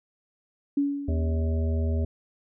sine tone with exponential decay, 283.2 Hz, C#4, 37 cents sharp, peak -19 dBFS, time 0.77-1.6 s, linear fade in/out 5 ms, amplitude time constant 180 ms
harmonic tone, 80.4 Hz, E2, 43 cents flat, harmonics 1 / 3 / 5 / 7 / 8, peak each -23 / -33 / -37 / -40 / -41 dBFS, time 1.08-2.05 s, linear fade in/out 5 ms
effects none

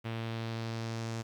sawtooth tone with low-pass filter sweep, 114 Hz, A#2, 38 cents flat, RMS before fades -37 dBFS, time 0.04-1.23 s, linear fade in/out 20 ms, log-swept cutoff 3000 to 7000 Hz, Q 1.8, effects 10-bit

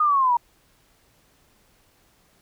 sine linear sweep, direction down, 1244.5 to 932.3 Hz, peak -16 dBFS, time 0-0.37 s, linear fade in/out 5 ms, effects pink hiss -61 dBFS RMS until 2.41 s

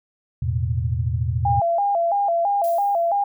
sine chord, E suspended fourth, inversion none, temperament just, 82.41 / 109.88 / 123.61 Hz, E2 / A2 / B2, 0 / -2 / +2 cents, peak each -24 dBFS, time 0.42-1.6 s, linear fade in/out 5 ms
sine tone with vibrato, 740 Hz, F#5, in tune, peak -17 dBFS, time 1.45-3.24 s, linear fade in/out 5 ms, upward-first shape square, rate 3 Hz, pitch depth 150 cents each way
violet noise with exponential decay, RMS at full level -35 dBFS, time 2.64-3.24 s, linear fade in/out 0 ms, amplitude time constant 130 ms
effects none

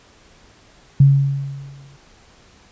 sine tone with exponential decay, 138.59 Hz, C#3, in tune, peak -5 dBFS, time 1-1.97 s, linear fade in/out 5 ms, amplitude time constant 210 ms, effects pink hiss -50 dBFS RMS until 2.71 s + resampled to 16000 Hz

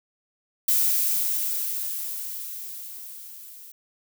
violet noise with level ramp, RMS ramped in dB -20 to -45 dBFS, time 0.68-3.72 s, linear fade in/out 5 ms, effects none

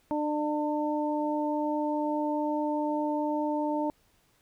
harmonic tone, 299.6 Hz, D4, 35 cents sharp, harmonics 1 / 2 / 3, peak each -29 / -32 / -32 dBFS, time 0.11-3.9 s, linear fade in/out 0 ms, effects pink hiss -67 dBFS RMS until 4.41 s

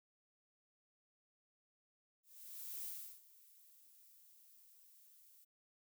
violet noise with ADSR envelope, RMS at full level -45 dBFS, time 2.23-5.45 s, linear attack 620 ms, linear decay 350 ms, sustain -20 dB, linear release 14 ms, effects none

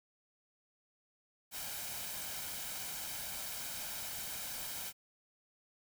white noise with comb filter, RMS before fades -42 dBFS, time 1.51-4.93 s, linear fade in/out 50 ms, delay 1.3 ms, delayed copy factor +0.5, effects none

